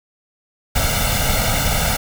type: noise with comb filter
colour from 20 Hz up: pink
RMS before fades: -18 dBFS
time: 0.75-1.97 s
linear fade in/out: 10 ms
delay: 1.4 ms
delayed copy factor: +0.85
effects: none